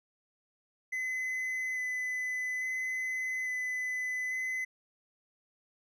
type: tone with vibrato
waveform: triangle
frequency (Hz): 2019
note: B6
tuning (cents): +38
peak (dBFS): -30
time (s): 0.92-4.65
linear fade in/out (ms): 10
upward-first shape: square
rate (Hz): 0.59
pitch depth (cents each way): 9
effects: none